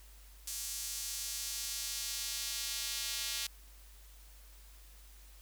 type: tone with high-pass filter sweep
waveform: square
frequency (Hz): 127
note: B2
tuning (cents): +49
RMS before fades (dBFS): -39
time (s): 0.47-3.47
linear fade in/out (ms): 5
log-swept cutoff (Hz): 6600 to 3700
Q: 1.1
effects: added 50 Hz sine -54 dBFS peak until 5.41 s + white hiss -61 dBFS RMS until 5.41 s